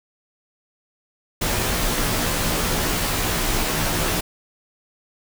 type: noise with comb filter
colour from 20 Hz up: pink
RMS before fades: -22 dBFS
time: 1.41-4.21 s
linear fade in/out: 10 ms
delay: 15 ms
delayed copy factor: -0.9
effects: none